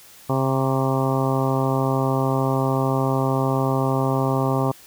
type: harmonic tone with a mistuned harmonic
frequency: 133.4 Hz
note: C3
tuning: 34 cents sharp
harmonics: 1 / 2 / 3 / 4 / 5 / 6 / 7 / 8 / 9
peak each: -22 / -25 / -27 / -28 / -29 / -30 / -30 / -31 / -32 dBFS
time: 0.29-4.72 s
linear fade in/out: 10 ms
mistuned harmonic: 9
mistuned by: -47 cents
effects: white hiss -47 dBFS RMS until 4.86 s